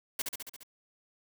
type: noise with echo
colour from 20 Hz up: white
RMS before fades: -32 dBFS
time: 0.19-0.22 s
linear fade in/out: 5 ms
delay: 69 ms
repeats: 6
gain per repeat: -3 dB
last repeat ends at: 0.634 s
effects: none